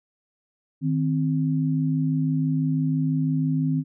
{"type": "tone pair together", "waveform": "sine", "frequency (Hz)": [155.55, 261.6], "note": ["D#3", "C4"], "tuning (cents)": [0, 0], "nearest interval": "major sixth", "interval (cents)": 900, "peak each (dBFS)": [-22, -24], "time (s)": [0.81, 3.84], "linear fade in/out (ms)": 50, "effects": []}